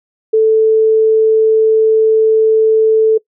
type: tone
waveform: sine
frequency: 440 Hz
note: A4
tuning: in tune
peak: -6 dBFS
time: 0.33-3.18 s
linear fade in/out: 10 ms
effects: noise-tail reverb RT60 0.1 s tail -22 dB re dry